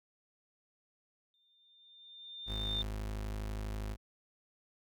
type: tone with exponential growth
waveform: sine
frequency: 3605 Hz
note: A7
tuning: 41 cents sharp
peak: -32 dBFS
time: 1.34-2.82 s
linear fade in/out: 1 ms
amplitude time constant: 320 ms
type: tone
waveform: 35% pulse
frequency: 52.3 Hz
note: G#1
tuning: 13 cents sharp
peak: -35 dBFS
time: 2.46-3.97 s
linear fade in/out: 50 ms
effects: none